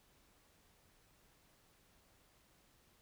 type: silence
effects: pink hiss -70 dBFS RMS until 3.01 s